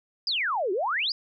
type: exponential two-way sweep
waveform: sine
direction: down then up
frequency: 5100 to 348.5 to 5100 Hz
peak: -24 dBFS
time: 0.27-1.12 s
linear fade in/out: 2 ms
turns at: 0.72 s
effects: none